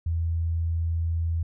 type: tone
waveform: sine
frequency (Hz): 82.9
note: E2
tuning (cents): +10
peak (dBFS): -23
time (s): 0.06-1.43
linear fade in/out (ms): 5
effects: none